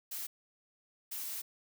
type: noise bursts at uneven times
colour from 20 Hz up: blue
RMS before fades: -40 dBFS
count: 2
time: 0.11-0.27 / 1.11-1.42 s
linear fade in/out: 10 ms
effects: none